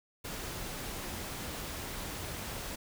pink noise, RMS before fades -40 dBFS, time 0.24-2.76 s, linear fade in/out 10 ms, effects none

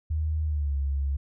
sine tone with pitch glide, 77.78 to 69.29 Hz, D#2 to C#2, 0 to 0 cents, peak -24 dBFS, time 0.1-1.17 s, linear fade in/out 10 ms, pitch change -200 cents, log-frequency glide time 0.44-0.76 s, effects none

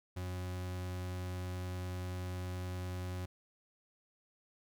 40% pulse tone, 91 Hz, F#2, 28 cents flat, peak -37 dBFS, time 0.16-3.26 s, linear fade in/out 10 ms, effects none

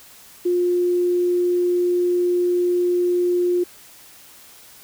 sine tone, 354.6 Hz, F4, 26 cents sharp, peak -16 dBFS, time 0.45-3.64 s, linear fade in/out 10 ms, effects white hiss -46 dBFS RMS until 4.83 s

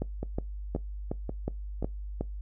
two click trains, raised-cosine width 2 ms, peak -17 / -20 dBFS, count 7 / 4, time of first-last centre 0.02-2.21 / 0.23-1.826 s, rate 2.74 / 1.88 Hz, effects noise-tail reverb RT60 0.2 s tail -23 dB re dry + added 50 Hz sine -35 dBFS peak until 2.41 s

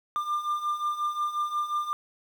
triangle beating tone pair, 1193 / 1198.6 Hz, D6 / D6, +27 / +35 cents, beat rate 5.6 Hz, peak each -31 / -26 dBFS, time 0.16-1.93 s, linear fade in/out 0 ms, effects 9-bit

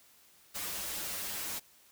white noise with comb filter, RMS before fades -38 dBFS, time 0.54-1.6 s, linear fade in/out 20 ms, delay 7.8 ms, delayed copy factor -0.85, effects white hiss -62 dBFS RMS until 1.91 s

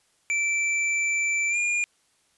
square tone with pitch glide, 2333 to 2417 Hz, D7 to D7, -12 to +49 cents, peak -23 dBFS, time 0.3-1.84 s, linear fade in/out 0 ms, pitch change +61 cents, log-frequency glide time 1.49-1.57 s, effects white hiss -66 dBFS RMS until 2.37 s + resampled to 24000 Hz

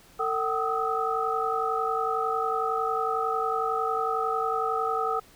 sine tone cluster, 450.6 / 760 / 1244 / 1295 Hz, A4 / F#5 / D#6 / E6, +41 / +46 / -1 / -31 cents, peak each -30 dBFS, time 0.19-5.2 s, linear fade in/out 10 ms, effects pink hiss -55 dBFS RMS until 5.35 s

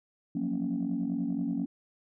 sine chord, Gb major seventh, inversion third, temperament equal, 174.61 / 185 / 233.1 / 277.2 Hz, F3 / Gb3 / Bb3 / Db4, 0 / 0 / 0 / 0 cents, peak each -36 / -35 / -32 / -31 dBFS, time 0.35-1.66 s, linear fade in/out 5 ms, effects tanh soft clip ceiling -22 dBFS

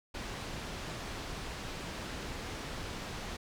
pink low-pass noise, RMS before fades -41 dBFS, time 0.14-3.37 s, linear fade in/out 10 ms, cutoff 5800 Hz, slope 12 dB/octave, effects none

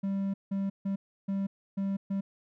triangle tone bursts at uneven times, 196 Hz, G3, in tune, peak -26 dBFS, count 6, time 0.03-0.34 / 0.51-0.7 / 0.85-0.96 / 1.28-1.47 / 1.77-1.97 / 2.1-2.21 s, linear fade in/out 10 ms, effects none

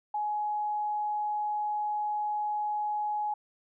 sine tone, 840 Hz, G#5, 19 cents sharp, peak -28 dBFS, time 0.14-3.34 s, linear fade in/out 5 ms, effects none

